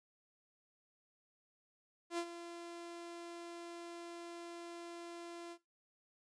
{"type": "tone with ADSR envelope", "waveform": "sawtooth", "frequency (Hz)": 342.2, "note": "F4", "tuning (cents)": -35, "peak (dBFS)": -31, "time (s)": [2.1, 5.58], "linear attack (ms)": 81, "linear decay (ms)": 67, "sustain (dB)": -12, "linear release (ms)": 64, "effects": ["noise-tail reverb RT60 0.2 s tail -17 dB re dry", "resampled to 22050 Hz"]}